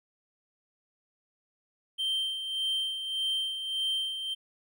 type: tone with tremolo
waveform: triangle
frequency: 3136 Hz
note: G7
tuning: in tune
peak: -25 dBFS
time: 1.98-4.35 s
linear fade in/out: 20 ms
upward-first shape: sine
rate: 1.7 Hz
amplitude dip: 55%
effects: none